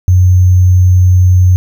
sine tone with sample-and-hold, 91.1 Hz, F#2, 26 cents flat, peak -3 dBFS, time 0.08-1.56 s, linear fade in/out 0 ms, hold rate 6300 Hz, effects none

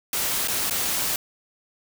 white noise with dropouts, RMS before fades -25 dBFS, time 0.13-1.16 s, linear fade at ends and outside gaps 2 ms, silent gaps 0.475-0.482 / 0.698-0.708 s, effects none

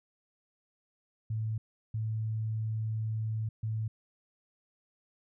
sine tone bursts at uneven times, 110 Hz, A2, in tune, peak -30 dBFS, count 3, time 1.3-1.58 / 1.94-3.49 / 3.63-3.88 s, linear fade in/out 5 ms, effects none

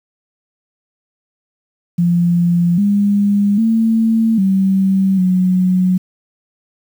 sine tone with pitch steps, 173.2 / 202.9 / 224.8 / 192.2 / 183.8 Hz, F3 / G#3 / A3 / G3 / F#3, -14 / -40 / +37 / -34 / -11 cents, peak -10 dBFS, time 1.98-5.98 s, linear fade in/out 10 ms, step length 800 ms, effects 7-bit

